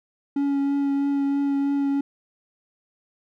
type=tone with vibrato; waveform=triangle; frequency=280 Hz; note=C#4; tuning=18 cents sharp; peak=-18 dBFS; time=0.36-2.01 s; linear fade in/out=5 ms; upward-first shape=triangle; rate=3.1 Hz; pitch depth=15 cents each way; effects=none